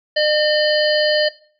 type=harmonic tone with a mistuned harmonic; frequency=606 Hz; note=D#5; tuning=46 cents flat; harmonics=1 / 3 / 5 / 7 / 8; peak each=-16 / -21 / -23 / -24 / -25 dBFS; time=0.16-1.29 s; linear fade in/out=10 ms; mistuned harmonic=8; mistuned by=-30 cents; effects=noise-tail reverb RT60 0.5 s tail -19 dB re dry